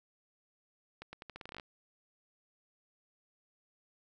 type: accelerating click train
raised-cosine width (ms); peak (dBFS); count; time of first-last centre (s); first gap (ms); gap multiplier
0.3; -29; 13; 1.02-1.598; 110; 0.83
effects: none